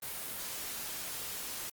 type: noise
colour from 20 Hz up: white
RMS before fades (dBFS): -40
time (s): 0.02-1.7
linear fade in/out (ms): 10
effects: Opus 32 kbps